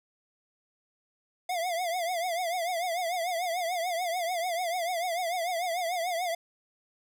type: tone with vibrato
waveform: square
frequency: 698.5 Hz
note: F5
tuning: in tune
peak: -29 dBFS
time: 1.49-6.35 s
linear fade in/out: 5 ms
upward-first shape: triangle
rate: 6.8 Hz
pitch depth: 130 cents each way
effects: none